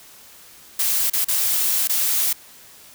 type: noise with dropouts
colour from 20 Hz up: blue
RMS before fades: -20 dBFS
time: 0.79-2.33 s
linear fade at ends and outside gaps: 5 ms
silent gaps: 1.1-1.133 / 1.246-1.283 / 1.875-1.894 s
effects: white hiss -46 dBFS RMS until 2.94 s